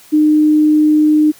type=tone; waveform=sine; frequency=304.6 Hz; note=D#4; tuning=37 cents flat; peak=-7 dBFS; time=0.12-1.32 s; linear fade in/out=20 ms; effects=white hiss -43 dBFS RMS until 1.39 s